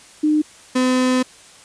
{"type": "tone pair in turn", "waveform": ["sine", "35% pulse"], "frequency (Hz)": [304.1, 254.8], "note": ["D#4", "C4"], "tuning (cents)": [-40, -46], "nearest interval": "minor third", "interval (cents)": 306, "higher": "first", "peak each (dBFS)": -13, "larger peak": "neither", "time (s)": [[0.23, 0.42], [0.75, 1.23]], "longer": "second", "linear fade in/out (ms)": 10, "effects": ["white hiss -45 dBFS RMS until 1.64 s", "resampled to 22050 Hz"]}